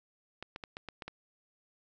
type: clicks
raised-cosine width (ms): 0.3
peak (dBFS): -25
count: 7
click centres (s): 0.426 / 0.561 / 0.638 / 0.769 / 0.887 / 1.022 / 1.08
effects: resampled to 16000 Hz + 10-bit